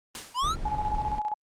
white noise with exponential decay, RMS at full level -32 dBFS, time 0.15-0.59 s, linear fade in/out 1 ms, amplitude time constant 94 ms
square linear sweep, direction up, 932.3 to 1396.9 Hz, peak -25 dBFS, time 0.34-0.56 s, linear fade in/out 50 ms
brown noise, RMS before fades -33 dBFS, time 0.42-1.2 s, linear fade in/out 20 ms
sine tone with tremolo, 846 Hz, G#5, 32 cents sharp, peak -25 dBFS, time 0.65-1.34 s, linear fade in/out 5 ms, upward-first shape square, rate 15 Hz, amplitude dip 60%
effects low-pass 8000 Hz 12 dB/octave + Opus 24 kbps

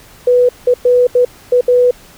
sine tone bursts at uneven times, 493.5 Hz, B4, 1 cent flat, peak -6 dBFS, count 6, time 0.27-0.49 / 0.67-0.74 / 0.85-1.07 / 1.15-1.25 / 1.52-1.61 / 1.68-1.91 s, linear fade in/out 5 ms, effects pink hiss -41 dBFS RMS until 2.17 s

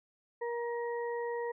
harmonic tone, 472.9 Hz, A#4, 25 cents sharp, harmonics 1 / 2 / 4, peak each -34 / -40 / -45 dBFS, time 0.41-1.52 s, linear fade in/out 10 ms, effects none

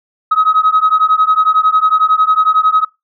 sine beating tone pair, 1265 / 1276 Hz, D#6 / D#6, +28 / +43 cents, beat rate 11 Hz, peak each -10 dBFS, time 0.31-2.85 s, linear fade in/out 10 ms, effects noise-tail reverb RT60 0.2 s tail -22 dB re dry + tanh soft clip ceiling -3 dBFS

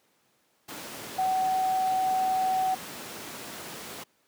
sine tone in noise, 753 Hz, F#5, 30 cents sharp, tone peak -23 dBFS, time 1.18-2.75 s, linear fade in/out 10 ms, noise pink, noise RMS -39 dBFS, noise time 0.68-4.04 s, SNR +13 dB, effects pink hiss -68 dBFS RMS until 4.27 s + high-pass 200 Hz 12 dB/octave

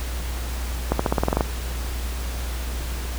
accelerating click train, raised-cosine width 1 ms, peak -5 dBFS, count 10, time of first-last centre 0.92-1.408 s, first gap 74 ms, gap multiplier 0.92, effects added 60 Hz sine -26 dBFS peak until 3.18 s + pink hiss -35 dBFS RMS until 3.18 s

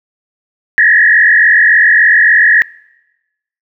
sine tone with frequency modulation, 1800 Hz, A6, 39 cents sharp, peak -4 dBFS, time 0.78-2.62 s, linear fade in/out 0 ms, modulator 43.5 Hz, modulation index 2.8, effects noise-tail reverb RT60 1.0 s tail -25 dB re dry

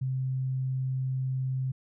sine tone, 130.81 Hz, C3, in tune, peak -27 dBFS, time 0.01-1.72 s, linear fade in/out 10 ms, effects none

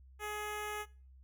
10% pulse tone with notch filter, 420.4 Hz, G#4, 21 cents sharp, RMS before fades -40 dBFS, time 0.19-0.86 s, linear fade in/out 50 ms, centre 4900 Hz, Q 1.6, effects noise-tail reverb RT60 0.4 s tail -21 dB re dry + added 65 Hz sine -55 dBFS peak until 1.23 s

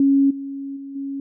sine tone with level steps, 275.8 Hz, C#4, 9 cents flat, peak -12 / -27 / -31 / -25 dBFS, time 0-1.2 s, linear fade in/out 2 ms, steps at 0.3 / 0.76 / 0.95 s, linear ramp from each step 10 ms, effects none

